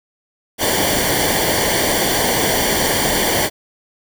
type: noise with comb filter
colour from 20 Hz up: pink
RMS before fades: -17 dBFS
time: 0.58-3.5 s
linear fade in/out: 50 ms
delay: 0.77 ms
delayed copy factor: -0.75
effects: none